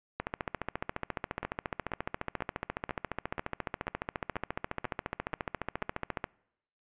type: two click trains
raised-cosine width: 0.5 ms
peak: -17 / -20 dBFS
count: 88 / 10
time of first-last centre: 0.2-6.242 / 1.43-5.82 s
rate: 14.4 / 2.05 Hz
effects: noise-tail reverb RT60 0.8 s tail -25 dB re dry + resampled to 8000 Hz